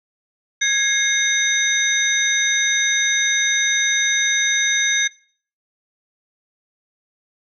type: tone cluster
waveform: sine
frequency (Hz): 1657 / 2142 / 3712 / 6100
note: G#6 / C7 / A#7 / G8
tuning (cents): -4 / +40 / -8 / -48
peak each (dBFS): -21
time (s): 0.61-5.08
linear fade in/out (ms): 10
effects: noise-tail reverb RT60 0.5 s tail -22 dB re dry